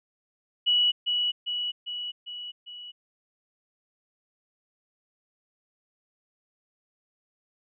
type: tone with echo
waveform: sine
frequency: 2936 Hz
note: F#7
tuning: 14 cents flat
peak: -19 dBFS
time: 0.66-0.92 s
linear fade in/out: 20 ms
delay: 400 ms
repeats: 5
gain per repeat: -4 dB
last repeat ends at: 2.92 s
effects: none